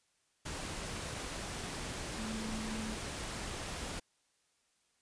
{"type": "tone in noise", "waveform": "sine", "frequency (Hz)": 219.2, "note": "A3", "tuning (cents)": -6, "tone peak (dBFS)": -39, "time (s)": [2.18, 2.95], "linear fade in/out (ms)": 10, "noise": "pink", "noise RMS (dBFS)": -41, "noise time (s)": [0.45, 4], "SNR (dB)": -1, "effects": ["white hiss -75 dBFS RMS until 5.01 s", "resampled to 22050 Hz"]}